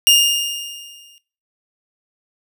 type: tone with exponential decay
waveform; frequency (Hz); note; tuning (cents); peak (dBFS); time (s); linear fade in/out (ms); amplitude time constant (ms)
sawtooth; 2825; F7; +19; -4; 0.07-1.18; 0; 240
effects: noise-tail reverb RT60 0.4 s tail -19 dB re dry